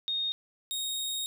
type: tone pair in turn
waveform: sine / sawtooth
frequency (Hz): 3704 / 3734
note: A#7 / A#7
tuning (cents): -12 / +2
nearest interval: unison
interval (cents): 14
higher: second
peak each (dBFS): -28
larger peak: neither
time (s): 0.08-0.32 / 0.71-1.26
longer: second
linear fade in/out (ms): 0
effects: 11-bit